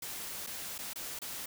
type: noise with dropouts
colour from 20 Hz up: white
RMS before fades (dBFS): -41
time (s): 0.02-1.46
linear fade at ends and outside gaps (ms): 5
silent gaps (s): 0.466-0.47 / 0.781-0.787 / 0.934-0.957 / 1.19-1.217
effects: none